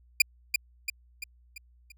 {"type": "tone with echo", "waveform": "sawtooth", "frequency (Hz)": 2415, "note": "D7", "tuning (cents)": 48, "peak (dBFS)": -12, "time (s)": [0.2, 0.22], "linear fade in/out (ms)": 5, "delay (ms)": 340, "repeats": 5, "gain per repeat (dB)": -6, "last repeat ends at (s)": 1.92, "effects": ["added 60 Hz sine -57 dBFS peak until 1.97 s"]}